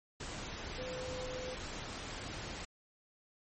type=tone in noise; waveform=sine; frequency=509 Hz; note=C5; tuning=48 cents flat; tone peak=-41 dBFS; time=0.78-1.55 s; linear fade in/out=5 ms; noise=pink; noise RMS=-43 dBFS; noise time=0.2-2.65 s; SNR=-1 dB; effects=MP3 32 kbps